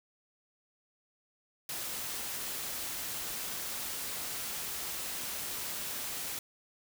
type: noise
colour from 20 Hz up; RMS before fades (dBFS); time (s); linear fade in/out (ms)
white; -38; 1.69-6.39; 2
effects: none